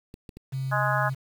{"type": "clicks", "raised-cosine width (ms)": 3, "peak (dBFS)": -29, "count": 3, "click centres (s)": [0.141, 0.292, 0.37]}
{"type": "tone", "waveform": "sine", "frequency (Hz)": 133, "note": "C3", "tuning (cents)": 29, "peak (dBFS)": -27, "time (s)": [0.52, 1.15], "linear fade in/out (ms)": 20}
{"type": "harmonic tone", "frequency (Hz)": 208.7, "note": "G#3", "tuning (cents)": 9, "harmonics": [3, 4, 5, 6, 7, 8], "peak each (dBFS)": [-30, -30, -30, -30, -30, -30], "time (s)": [0.71, 1.1], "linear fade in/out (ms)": 20}
{"effects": ["8-bit"]}